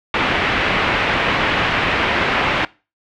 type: low-pass noise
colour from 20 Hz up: white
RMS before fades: -18 dBFS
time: 0.14-2.65 s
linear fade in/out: 2 ms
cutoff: 2700 Hz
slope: 24 dB/octave
effects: noise-tail reverb RT60 0.3 s tail -21 dB re dry